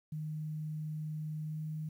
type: tone with pitch glide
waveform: sine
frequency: 154.1 to 155.17 Hz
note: D#3 to D#3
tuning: -16 to -4 cents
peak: -36 dBFS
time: 0.12-1.89 s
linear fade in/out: 5 ms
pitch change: +12 cents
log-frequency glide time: 1.44-1.59 s
effects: 11-bit